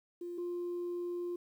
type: tone pair in turn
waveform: sine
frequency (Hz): 349.2 / 350.7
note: F4 / F4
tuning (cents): 0 / +7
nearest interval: unison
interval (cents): 7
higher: second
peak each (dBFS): -38 / -33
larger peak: second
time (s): 0.21-0.38 / 0.38-1.36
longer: second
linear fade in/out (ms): 5
effects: tanh soft clip ceiling -33 dBFS + 11-bit